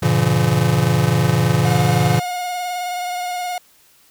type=chord; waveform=square; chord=G diminished seventh; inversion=none; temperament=just; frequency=98 / 117.6 / 141.12 / 169.34 Hz; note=G2 / Bb2 / Db3 / Fb3; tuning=0 / +16 / +31 / +47 cents; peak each=-25 / -19 / -19 / -20 dBFS; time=0.02-2.2 s; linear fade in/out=10 ms
type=tone with vibrato; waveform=45% pulse; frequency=718 Hz; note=F5; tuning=48 cents sharp; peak=-22 dBFS; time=1.65-3.58 s; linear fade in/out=2 ms; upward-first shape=sine; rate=19 Hz; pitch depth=24 cents each way
effects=white hiss -53 dBFS RMS until 4.1 s